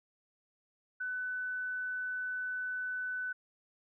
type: tone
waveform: sine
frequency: 1500 Hz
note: F#6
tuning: 23 cents sharp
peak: -34 dBFS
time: 1-3.33 s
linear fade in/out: 10 ms
effects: none